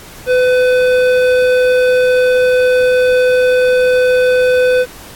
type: tone with hard clipping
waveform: triangle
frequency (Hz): 503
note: B4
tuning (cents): +32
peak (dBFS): -10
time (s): 0.26-4.86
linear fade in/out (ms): 50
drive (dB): 16
effects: pink hiss -35 dBFS RMS until 5.15 s + AAC 64 kbps